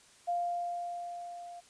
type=tone with level ramp; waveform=sine; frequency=698.5 Hz; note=F5; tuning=in tune; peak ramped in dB=-28 to -44 dBFS; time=0.27-1.61 s; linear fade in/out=20 ms; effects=white hiss -60 dBFS RMS until 1.69 s + resampled to 22050 Hz